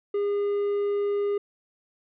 triangle tone, 406.9 Hz, G#4, 35 cents flat, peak -21 dBFS, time 0.14-1.38 s, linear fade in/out 5 ms, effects resampled to 8000 Hz

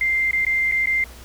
sine tone with dropouts, 2093 Hz, C7, in tune, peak -17 dBFS, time 0.01-1.04 s, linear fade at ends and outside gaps 2 ms, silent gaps 0.311-0.331 / 0.45-0.466 / 0.714-0.721 / 0.859-0.871 s, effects added 60 Hz sine -41 dBFS peak until 1.24 s + pink hiss -44 dBFS RMS until 1.24 s

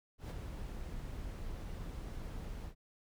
brown noise with ADSR envelope, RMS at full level -38 dBFS, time 0.18-2.75 s, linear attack 120 ms, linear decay 21 ms, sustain -5 dB, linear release 95 ms, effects none

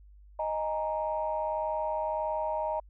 sine chord, D# suspended fourth, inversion none, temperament equal, 622.3 / 830.6 / 932.3 Hz, D#5 / G#5 / A#5, 0 / 0 / 0 cents, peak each -31 / -36 / -32 dBFS, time 0.39-2.8 s, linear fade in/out 5 ms, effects tanh soft clip ceiling -19 dBFS + added 50 Hz sine -51 dBFS peak until 2.89 s

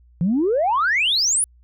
sine exponential sweep, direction up, 161.2 to 10500 Hz, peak -15 dBFS, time 0.21-1.44 s, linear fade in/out 0 ms, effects tanh soft clip ceiling -12 dBFS + added 60 Hz sine -49 dBFS peak until 1.63 s

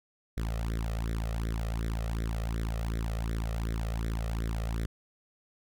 sawtooth tone with flanger, 55.9 Hz, A1, 28 cents sharp, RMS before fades -32 dBFS, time 0.37-4.86 s, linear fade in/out 5 ms, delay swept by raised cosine 0.52 to 1.62 ms, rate 2.7 Hz, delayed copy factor +0.95, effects none

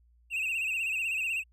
triangle tone with vibrato, 2637 Hz, E7, in tune, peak -27 dBFS, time 0.3-1.44 s, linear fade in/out 50 ms, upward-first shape sine, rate 16 Hz, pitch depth 88 cents each way, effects added 59 Hz sine -60 dBFS peak until 1.52 s

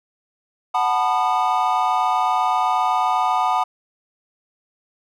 triangle chord, B dominant seventh, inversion second, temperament equal with one note detuned, 740 / 880 / 987.8 / 1222.4 Hz, F#5 / A5 / B5 / D#6, 0 / 0 / 0 / -31 cents, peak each -19 / -21 / -21 / -21 dBFS, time 0.74-3.64 s, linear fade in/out 10 ms, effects none

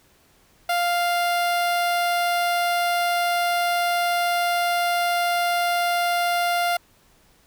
sawtooth tone with notch filter, 698.5 Hz, F5, in tune, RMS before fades -22 dBFS, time 0.69-6.77 s, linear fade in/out 5 ms, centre 6900 Hz, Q 1.9, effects pink hiss -58 dBFS RMS until 7.46 s

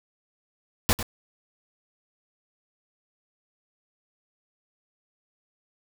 pink noise with echo, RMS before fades -20 dBFS, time 0.89-0.93 s, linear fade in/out 0 ms, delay 98 ms, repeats 1, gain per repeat -11 dB, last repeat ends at 1.028 s, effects none

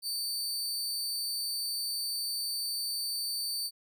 sawtooth tone with amplitude modulation, 4566 Hz, D8, 50 cents flat, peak -26 dBFS, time 0.02-3.71 s, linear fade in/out 50 ms, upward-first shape sine, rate 232 Hz, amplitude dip 65%, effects none

